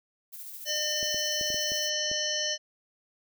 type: noise with tremolo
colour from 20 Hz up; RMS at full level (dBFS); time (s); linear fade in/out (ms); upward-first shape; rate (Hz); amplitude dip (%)
violet; -41; 0.32-1.9; 20; square; 14; 30
type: harmonic tone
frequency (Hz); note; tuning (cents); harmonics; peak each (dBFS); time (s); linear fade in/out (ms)
605; D#5; -49; 1 / 3 / 5 / 7 / 9 / 10; -36 / -36 / -33 / -37 / -34 / -33; 0.65-2.58; 50
type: clicks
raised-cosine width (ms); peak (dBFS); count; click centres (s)
2; -28; 7; 1.029 / 1.145 / 1.412 / 1.503 / 1.544 / 1.719 / 2.115
effects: none